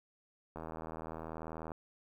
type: click train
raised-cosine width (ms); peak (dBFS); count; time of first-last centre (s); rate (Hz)
1; -29; 94; 0.56-1.718; 80.3
effects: 11-bit